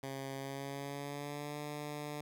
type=tone with pitch glide; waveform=10% pulse; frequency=135.7 to 147.98 Hz; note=C#3 to D3; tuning=-36 to +13 cents; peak=-32 dBFS; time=0.03-2.21 s; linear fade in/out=2 ms; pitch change=+149 cents; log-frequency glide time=0.35-1.59 s; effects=none